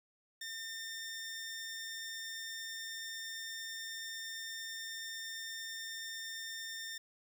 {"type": "tone", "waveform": "15% pulse", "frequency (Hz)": 1809, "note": "A6", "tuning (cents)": 48, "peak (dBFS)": -35, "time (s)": [0.41, 6.98], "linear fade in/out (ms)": 5, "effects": ["12-bit"]}